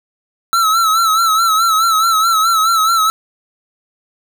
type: tone with vibrato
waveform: square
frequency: 1318.5 Hz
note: E6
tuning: in tune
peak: -11 dBFS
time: 0.53-3.1 s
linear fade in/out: 0 ms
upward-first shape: sine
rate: 4.7 Hz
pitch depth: 65 cents each way
effects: none